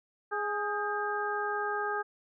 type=harmonic tone with a mistuned harmonic; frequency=415.3 Hz; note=G#4; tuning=in tune; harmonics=1 / 2 / 3 / 4; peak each=-35 / -35 / -35 / -35 dBFS; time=0.31-2.03 s; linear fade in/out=20 ms; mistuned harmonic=4; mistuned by=-64 cents; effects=none